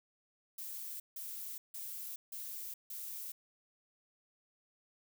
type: noise bursts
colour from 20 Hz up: violet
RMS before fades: -44 dBFS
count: 5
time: 0.58-3.32 s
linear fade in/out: 5 ms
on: 420 ms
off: 160 ms
effects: none